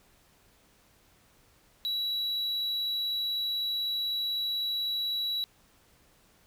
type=tone; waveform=triangle; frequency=3912 Hz; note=B7; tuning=17 cents flat; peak=-27 dBFS; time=1.85-5.44 s; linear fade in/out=0 ms; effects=pink hiss -63 dBFS RMS until 6.46 s